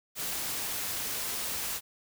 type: noise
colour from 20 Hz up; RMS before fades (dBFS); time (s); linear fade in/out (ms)
white; -34; 0.15-1.81; 50
effects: none